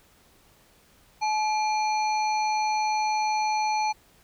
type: harmonic tone with a mistuned harmonic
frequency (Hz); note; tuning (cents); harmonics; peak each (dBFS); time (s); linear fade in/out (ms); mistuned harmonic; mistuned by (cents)
857; A5; -46; 1 / 3 / 5 / 7; -23 / -33 / -37 / -40; 1.21-3.93; 20; 3; -130
effects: pink hiss -59 dBFS RMS until 4.23 s